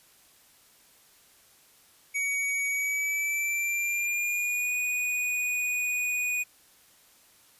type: tone with pitch glide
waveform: square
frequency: 2253 to 2471 Hz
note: C#7 to D#7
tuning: +28 to -13 cents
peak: -27 dBFS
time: 2.14-6.44 s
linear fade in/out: 20 ms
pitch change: +159 cents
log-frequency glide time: 2.67-4.75 s
effects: white hiss -59 dBFS RMS until 7.59 s + resampled to 32000 Hz